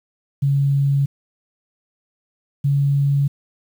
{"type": "tone pair in turn", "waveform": "sine", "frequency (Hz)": [139.6, 140.73], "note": ["C#3", "C#3"], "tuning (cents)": [13, 27], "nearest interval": "unison", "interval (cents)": 14, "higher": "second", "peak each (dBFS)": -14, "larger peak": "neither", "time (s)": [[0.42, 1.06], [2.64, 3.28]], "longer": "neither", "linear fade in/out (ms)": 10, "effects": ["8-bit"]}